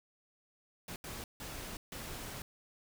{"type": "noise bursts at uneven times", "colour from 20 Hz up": "pink", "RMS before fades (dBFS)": -44, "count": 4, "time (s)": [[0.88, 0.96], [1.04, 1.24], [1.4, 1.77], [1.92, 2.42]], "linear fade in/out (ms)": 2, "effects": []}